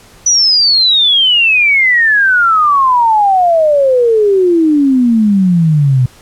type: exponential sweep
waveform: sine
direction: down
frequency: 5980 to 123.47 Hz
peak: -6 dBFS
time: 0.26-6.06 s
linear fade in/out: 5 ms
effects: pink hiss -41 dBFS RMS until 6.21 s + low-pass 12000 Hz 12 dB/octave